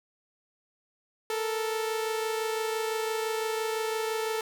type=tone pair together; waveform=sawtooth; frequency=440 / 465.9 Hz; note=A4 / A#4; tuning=0 / -1 cents; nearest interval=minor second; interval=99 cents; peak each=-25 / -33 dBFS; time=1.3-4.41 s; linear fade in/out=2 ms; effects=none